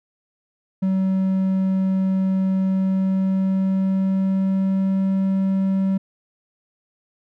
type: tone with pitch glide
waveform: triangle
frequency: 190 to 192.32 Hz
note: F#3 to G3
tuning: +46 to -33 cents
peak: -15 dBFS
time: 0.82-5.98 s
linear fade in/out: 10 ms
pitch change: +21 cents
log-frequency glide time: 2.56-5.08 s
effects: none